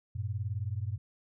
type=beating tone pair; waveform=sine; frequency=95.2 / 114.2 Hz; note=F#2 / A#2; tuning=+50 / -35 cents; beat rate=19 Hz; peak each=-34 / -35 dBFS; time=0.15-0.98 s; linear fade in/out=10 ms; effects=none